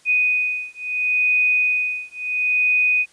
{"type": "beating tone pair", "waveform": "sine", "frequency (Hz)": [2489, 2489.73], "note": ["D#7", "D#7"], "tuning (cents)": [0, 0], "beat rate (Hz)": 0.73, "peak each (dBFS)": -20, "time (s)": [0.05, 3.06], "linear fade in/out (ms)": 50, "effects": ["white hiss -54 dBFS RMS until 3.12 s", "resampled to 22050 Hz"]}